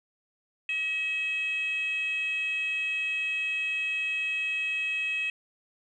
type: tone with frequency modulation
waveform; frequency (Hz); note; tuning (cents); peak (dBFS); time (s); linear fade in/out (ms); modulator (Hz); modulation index
sine; 2565; E7; -48; -26; 0.69-5.3; 2; 656; 0.43
effects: tanh soft clip ceiling -22 dBFS